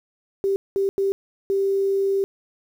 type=tone bursts at uneven times; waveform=sine; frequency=392 Hz; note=G4; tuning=in tune; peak=-18 dBFS; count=4; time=0.44-0.56 / 0.76-0.89 / 0.98-1.12 / 1.5-2.24 s; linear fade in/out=0 ms; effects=8-bit